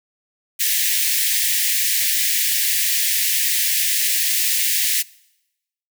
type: high-pass noise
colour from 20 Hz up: white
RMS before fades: -19 dBFS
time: 0.59-5.03 s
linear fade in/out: 20 ms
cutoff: 1700 Hz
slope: 96 dB/octave
effects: noise-tail reverb RT60 0.9 s tail -23 dB re dry